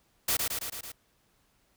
white noise with echo, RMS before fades -27 dBFS, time 0.28-0.37 s, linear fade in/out 5 ms, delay 110 ms, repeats 5, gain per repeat -3 dB, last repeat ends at 0.92 s, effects pink hiss -69 dBFS RMS until 1.76 s

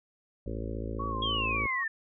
harmonic tone, 55.2 Hz, A1, 6 cents sharp, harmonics 1 / 2 / 4 / 5 / 6 / 7 / 8 / 9 / 10, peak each -36 / -39 / -42 / -43 / -44 / -44 / -45 / -46 / -46 dBFS, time 0.46-1.67 s, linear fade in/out 5 ms
sine tone with vibrato, 1090 Hz, C#6, 29 cents flat, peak -33 dBFS, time 0.99-1.84 s, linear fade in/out 10 ms, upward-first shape sine, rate 3.7 Hz, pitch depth 74 cents each way
sine exponential sweep, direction down, 3322 to 1760 Hz, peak -29 dBFS, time 1.22-1.88 s, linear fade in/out 5 ms
effects none

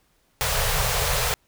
pink band-stop noise, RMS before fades -23 dBFS, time 0.41-1.34 s, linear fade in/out 0 ms, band 160 to 420 Hz, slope 96 dB/octave, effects pink hiss -65 dBFS RMS until 1.47 s

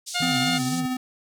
white band-pass noise, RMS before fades -35 dBFS, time 0.06-0.81 s, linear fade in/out 20 ms, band 3900 to 8400 Hz, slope 24 dB/octave
harmonic tone, 711 Hz, F5, 31 cents sharp, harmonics 1 / 2 / 3 / 4 / 5 / 6, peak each -30 / -30 / -30 / -30 / -30 / -30 dBFS, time 0.14-0.59 s, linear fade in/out 20 ms
triangle tone with vibrato, 148.8 Hz, D3, 23 cents sharp, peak -27 dBFS, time 0.2-0.86 s, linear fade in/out 5 ms, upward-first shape sine, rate 3.9 Hz, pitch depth 250 cents each way
square tone with tremolo, 254.9 Hz, C4, 45 cents flat, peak -24 dBFS, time 0.22-0.97 s, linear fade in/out 5 ms, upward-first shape sine, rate 16 Hz, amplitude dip 30%
effects none

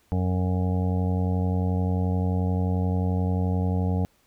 harmonic tone, 91.4 Hz, F#2, 21 cents flat, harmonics 1 / 2 / 3 / 5 / 6 / 7 / 8 / 9, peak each -23 / -27 / -34 / -35 / -42 / -42 / -40 / -40 dBFS, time 0.12-4.05 s, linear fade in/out 0 ms, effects pink hiss -64 dBFS RMS until 4.26 s

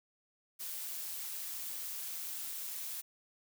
blue noise with amplitude modulation, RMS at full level -40 dBFS, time 0.59-3.02 s, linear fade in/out 20 ms, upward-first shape sine, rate 168 Hz, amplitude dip 30%, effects none

